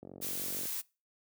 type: click train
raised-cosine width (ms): 2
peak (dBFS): -32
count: 30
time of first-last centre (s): 0.03-0.655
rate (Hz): 46.4
type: noise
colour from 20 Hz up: blue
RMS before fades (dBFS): -37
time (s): 0.21-0.82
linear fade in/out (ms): 20
effects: noise-tail reverb RT60 0.3 s tail -23 dB re dry + high-pass 150 Hz 12 dB/octave